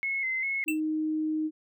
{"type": "tone with vibrato", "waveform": "sine", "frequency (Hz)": 2121, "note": "C7", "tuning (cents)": 23, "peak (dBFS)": -27, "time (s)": [0.03, 0.64], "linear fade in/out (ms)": 0, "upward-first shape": "square", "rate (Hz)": 2.5, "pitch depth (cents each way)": 49}
{"type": "tone", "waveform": "sine", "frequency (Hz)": 311.1, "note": "D#4", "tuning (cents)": 0, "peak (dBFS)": -26, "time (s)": [0.66, 1.51], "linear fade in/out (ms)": 50}
{"type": "tone with exponential decay", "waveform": "square", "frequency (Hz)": 2677, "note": "E7", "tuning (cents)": 26, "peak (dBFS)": -24, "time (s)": [0.68, 0.8], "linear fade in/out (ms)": 2, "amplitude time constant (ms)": 26}
{"effects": []}